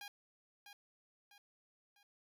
10% pulse tone with echo, 814 Hz, G#5, 35 cents flat, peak -39 dBFS, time 0.01-0.08 s, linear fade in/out 2 ms, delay 650 ms, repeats 3, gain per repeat -7 dB, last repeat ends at 2.03 s, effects none

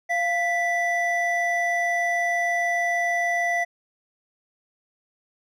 triangle tone pair together, 694 / 1975.5 Hz, F5 / B6, -11 / 0 cents, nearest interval octave + tritone, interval 1811 cents, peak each -22 dBFS, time 0.09-3.65 s, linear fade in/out 20 ms, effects none

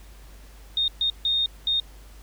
sine tone bursts at uneven times, 3685 Hz, A#7, 21 cents flat, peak -20 dBFS, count 4, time 0.77-0.88 / 1.01-1.1 / 1.25-1.46 / 1.67-1.8 s, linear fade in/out 2 ms, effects added 50 Hz sine -44 dBFS peak until 2.22 s + pink hiss -53 dBFS RMS until 2.22 s

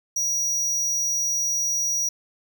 square tone, 5780 Hz, F#8, 41 cents flat, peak -22 dBFS, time 0.16-2.09 s, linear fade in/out 5 ms, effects none

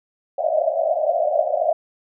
white band-pass noise, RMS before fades -20 dBFS, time 0.38-1.73 s, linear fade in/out 5 ms, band 580 to 690 Hz, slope 96 dB/octave, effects none

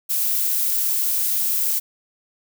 violet noise, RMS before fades -21 dBFS, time 0.09-1.8 s, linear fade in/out 20 ms, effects none

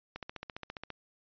click train, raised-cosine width 0.3 ms, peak -24 dBFS, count 12, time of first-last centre 0.16-0.903 s, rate 14.8 Hz, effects resampled to 11025 Hz

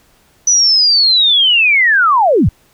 sine linear sweep, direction down, 6000 to 55 Hz, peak -7 dBFS, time 0.47-2.49 s, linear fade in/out 5 ms, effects pink hiss -52 dBFS RMS until 2.73 s

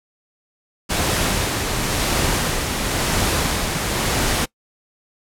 pink noise with tremolo, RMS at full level -19 dBFS, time 0.89-4.46 s, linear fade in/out 20 ms, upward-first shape sine, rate 0.96 Hz, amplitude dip 35%, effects noise-tail reverb RT60 0.1 s tail -23 dB re dry + low-pass 12000 Hz 12 dB/octave

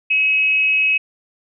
sine tone with frequency modulation, 2555 Hz, D#7, 45 cents sharp, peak -13 dBFS, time 0.1-0.98 s, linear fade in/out 10 ms, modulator 313 Hz, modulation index 0.27, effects none

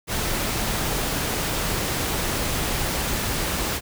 pink noise, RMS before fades -25 dBFS, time 0.07-3.81 s, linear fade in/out 50 ms, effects none

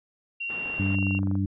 sine tone, 2754 Hz, F7, 25 cents flat, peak -29 dBFS, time 0.4-1.19 s, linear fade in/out 10 ms
pink band-pass noise, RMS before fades -43 dBFS, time 0.49-0.96 s, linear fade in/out 10 ms, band 130 to 2700 Hz, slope 12 dB/octave
click train, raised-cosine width 1 ms, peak -27 dBFS, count 18, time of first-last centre 0.66-1.354 s, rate 24.5 Hz
harmonic tone, 97.2 Hz, G2, 14 cents flat, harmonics 1 / 2 / 3, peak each -25 / -28 / -30 dBFS, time 0.79-1.46 s, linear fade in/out 5 ms
effects resampled to 8000 Hz

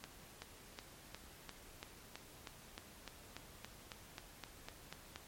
accelerating click train, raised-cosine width 0.2 ms, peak -28 dBFS, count 18, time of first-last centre 0.04-5.16 s, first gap 380 ms, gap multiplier 0.97, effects pink hiss -58 dBFS RMS until 5.27 s + MP3 64 kbps

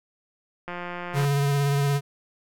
click train, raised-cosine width 0.5 ms, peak -19 dBFS, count 101, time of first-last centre 0.68-1.248 s, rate 176 Hz
square tone with vibrato, 141.4 Hz, C#3, 35 cents sharp, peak -21 dBFS, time 1.13-2.01 s, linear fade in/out 50 ms, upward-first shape triangle, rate 17 Hz, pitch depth 26 cents each way
effects none

